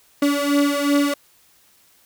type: beating tone pair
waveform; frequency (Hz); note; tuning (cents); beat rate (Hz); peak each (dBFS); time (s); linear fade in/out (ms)
35% pulse; 285.1 / 287.8; C#4 / D4; +49 / -35; 2.7; -17 / -19; 0.22-1.14; 5
effects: white hiss -56 dBFS RMS until 2.05 s